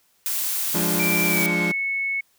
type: noise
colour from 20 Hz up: blue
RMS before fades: -25 dBFS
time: 0.26-1.46 s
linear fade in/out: 0 ms
type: chord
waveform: 30% pulse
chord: D diminished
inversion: first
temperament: equal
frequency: 174.61 / 207.7 / 293.7 Hz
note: F3 / Ab3 / D4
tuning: 0 / 0 / 0 cents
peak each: -22 / -26 / -27 dBFS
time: 0.74-1.72 s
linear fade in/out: 10 ms
type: tone with pitch glide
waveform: sine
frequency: 2347 to 2203 Hz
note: D7 to C#7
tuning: -2 to -11 cents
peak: -22 dBFS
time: 0.99-2.21 s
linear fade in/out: 10 ms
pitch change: -109 cents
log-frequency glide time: 1.27-1.57 s
effects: white hiss -63 dBFS RMS until 2.38 s